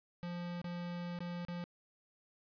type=tone with dropouts; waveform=square; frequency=174.61 Hz; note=F3; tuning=in tune; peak=-40 dBFS; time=0.23-1.64 s; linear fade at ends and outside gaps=0 ms; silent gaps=0.616-0.643 / 1.189-1.205 / 1.45-1.484 s; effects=resampled to 11025 Hz + 11-bit